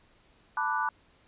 sine chord, B minor seventh, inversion third, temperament equal, 880 / 987.8 / 1174.7 / 1480 Hz, A5 / B5 / D6 / F#6, 0 / 0 / 0 / 0 cents, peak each -32 dBFS, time 0.57-0.89 s, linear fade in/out 2 ms, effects pink hiss -63 dBFS RMS until 1.27 s + resampled to 8000 Hz

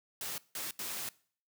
white noise bursts at uneven times, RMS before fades -39 dBFS, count 3, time 0.21-0.38 / 0.55-0.71 / 0.79-1.09 s, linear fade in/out 2 ms, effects noise-tail reverb RT60 0.5 s tail -22 dB re dry + high-pass 100 Hz 12 dB/octave

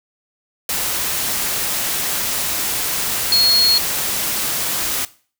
sine tone in noise, 4310 Hz, C#8, 49 cents flat, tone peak -11 dBFS, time 3.32-3.78 s, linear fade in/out 2 ms, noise white, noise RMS -21 dBFS, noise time 0.69-5.05 s, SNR +7 dB, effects noise-tail reverb RT60 0.4 s tail -18 dB re dry

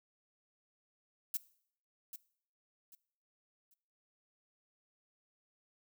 violet noise with echo, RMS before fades -35 dBFS, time 1.34-1.37 s, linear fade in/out 2 ms, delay 790 ms, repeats 3, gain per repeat -11 dB, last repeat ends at 3.74 s, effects noise-tail reverb RT60 0.6 s tail -20 dB re dry

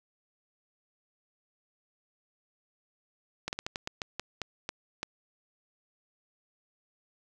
slowing click train, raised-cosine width 0.2 ms, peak -16 dBFS, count 11, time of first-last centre 3.48-5.031 s, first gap 49 ms, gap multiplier 1.24, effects none

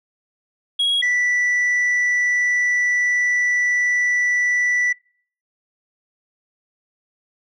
sine tone pair in turn, 3308 / 1966.9 Hz, G#7 / B6, -8 / -8 cents, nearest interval major sixth, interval 900 cents, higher first, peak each -13 dBFS, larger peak neither, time 0.79-1.02 / 1.02-4.93 s, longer second, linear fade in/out 10 ms, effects noise-tail reverb RT60 0.5 s tail -26 dB re dry + tanh soft clip ceiling -15 dBFS

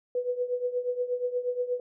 sine tone with tremolo, 493.9 Hz, B4, in tune, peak -23 dBFS, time 0.15-1.8 s, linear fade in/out 2 ms, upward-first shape triangle, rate 8.4 Hz, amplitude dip 85%, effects none

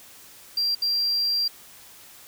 triangle tone bursts at uneven times, 4740 Hz, D8, 15 cents sharp, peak -19 dBFS, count 2, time 0.57-0.75 / 0.82-1.48 s, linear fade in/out 5 ms, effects tanh soft clip ceiling -16 dBFS + white hiss -48 dBFS RMS until 2.27 s

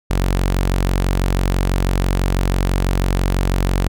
sawtooth tone, 46.07 Hz, F#1, 7 cents flat, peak -11 dBFS, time 0.1-3.88 s, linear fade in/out 10 ms, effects none

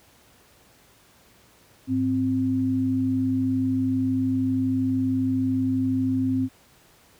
sine tone pair together, 103.41 / 261.3 Hz, G#2 / C4, -7 / -2 cents, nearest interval octave + major third, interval 1605 cents, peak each -28 / -21 dBFS, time 1.87-6.49 s, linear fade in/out 50 ms, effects pink hiss -56 dBFS RMS until 7.19 s + high-pass 60 Hz 12 dB/octave

